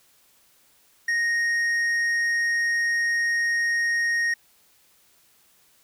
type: tone with tanh clipping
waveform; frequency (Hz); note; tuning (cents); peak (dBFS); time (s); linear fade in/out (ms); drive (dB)
sine; 1864.7; A#6; 0; -22; 1.08-4.34; 5; 7
effects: white hiss -60 dBFS RMS until 5.83 s